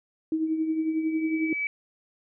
sine tone with tremolo, 317.8 Hz, D#4, 37 cents sharp, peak -21 dBFS, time 0.32-1.53 s, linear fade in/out 2 ms, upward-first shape triangle, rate 11 Hz, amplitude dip 60%
sine tone with exponential growth, 2291 Hz, D7, 44 cents flat, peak -24 dBFS, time 0.47-1.67 s, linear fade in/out 1 ms, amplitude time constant 260 ms
effects none

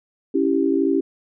sine chord, C# diminished, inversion none, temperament equal, 277.2 / 329.6 / 392 Hz, C#4 / E4 / G4, 0 / 0 / 0 cents, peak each -20 / -21 / -21 dBFS, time 0.34-1.01 s, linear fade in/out 10 ms, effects none

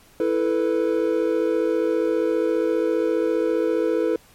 triangle chord, E suspended fourth, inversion none, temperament just, 329.6 / 439.5 / 494.4 Hz, E4 / A4 / B4, 0 / -2 / +2 cents, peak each -21 dBFS, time 0.2-4.16 s, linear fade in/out 2 ms, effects pink hiss -53 dBFS RMS until 4.34 s + MP3 64 kbps

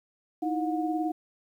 sine tone cluster, 313.4 / 332 / 723 Hz, D#4 / E4 / F#5, +13 / +12 / -40 cents, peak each -28 / -36 / -31 dBFS, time 0.42-1.12 s, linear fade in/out 10 ms, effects 10-bit

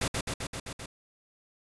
pink noise with echo, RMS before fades -29 dBFS, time 0.01-0.08 s, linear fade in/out 5 ms, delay 130 ms, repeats 6, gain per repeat -2 dB, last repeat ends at 0.86 s, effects resampled to 24000 Hz

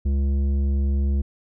sine tone with tanh clipping, 69.3 Hz, C#2, in tune, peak -20 dBFS, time 0.05-1.22 s, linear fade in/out 10 ms, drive 10 dB, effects none

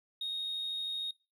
triangle tone with amplitude modulation, 3729 Hz, A#7, in tune, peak -29 dBFS, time 0.21-1.11 s, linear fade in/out 5 ms, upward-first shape sine, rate 92.9 Hz, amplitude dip 40%, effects noise-tail reverb RT60 0.3 s tail -26 dB re dry + tanh soft clip ceiling -30 dBFS

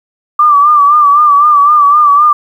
sine tone with vibrato, 1174.7 Hz, D6, in tune, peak -3 dBFS, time 0.39-2.33 s, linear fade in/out 5 ms, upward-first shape sine, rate 3.9 Hz, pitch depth 61 cents each way, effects 7-bit

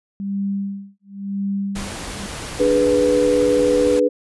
sine tone with tremolo, 198.1 Hz, G3, 18 cents sharp, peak -19 dBFS, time 0.2-2.26 s, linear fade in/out 0 ms, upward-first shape sine, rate 0.95 Hz, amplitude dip 100%
pink noise, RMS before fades -30 dBFS, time 1.75-4 s, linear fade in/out 10 ms
sine chord, G# diminished, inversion second, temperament equal, 293.7 / 415.3 / 493.9 Hz, D4 / G#4 / B4, 0 / 0 / 0 cents, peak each -20 / -20 / -15 dBFS, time 2.59-4.09 s, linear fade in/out 20 ms
effects resampled to 24000 Hz

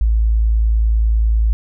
sine tone, 55 Hz, A1, in tune, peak -11 dBFS, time 0.01-1.53 s, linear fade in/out 0 ms, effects none

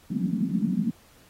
white band-pass noise, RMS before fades -26 dBFS, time 0.1-0.91 s, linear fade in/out 5 ms, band 170 to 240 Hz, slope 48 dB/octave, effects pink hiss -57 dBFS RMS until 1.29 s + AAC 48 kbps

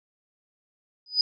sine tone with exponential growth, 4978 Hz, D#8, in tune, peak -14 dBFS, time 1.06-1.21 s, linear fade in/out 2 ms, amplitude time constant 31 ms, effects none

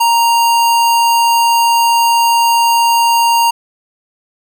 square tone, 932.3 Hz, A#5, in tune, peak -9 dBFS, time 0-3.51 s, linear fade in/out 10 ms, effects none

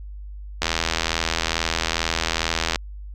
click train, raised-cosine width 0.2 ms, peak -3 dBFS, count 177, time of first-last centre 0.62-2.759 s, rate 82.3 Hz, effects added 50 Hz sine -33 dBFS peak until 3.14 s

